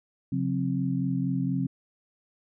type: tone cluster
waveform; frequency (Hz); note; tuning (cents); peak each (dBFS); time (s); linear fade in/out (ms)
sine; 136.3 / 180.5 / 264.8; C#3 / F#3 / C4; -29 / -43 / +21; -29; 0.32-1.67; 5
effects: none